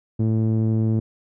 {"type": "tone with low-pass filter", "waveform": "sawtooth", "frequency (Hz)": 110.8, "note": "A2", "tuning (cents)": 13, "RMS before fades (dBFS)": -20, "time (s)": [0.19, 1], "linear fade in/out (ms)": 10, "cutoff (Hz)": 300, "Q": 1.2, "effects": []}